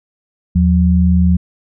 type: tone pair together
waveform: sine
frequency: 79.9 / 179.37 Hz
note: D#2 / F3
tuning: +47 / +47 cents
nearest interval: octave + major second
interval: 1400 cents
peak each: -11 dBFS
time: 0.55-1.37 s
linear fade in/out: 10 ms
effects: none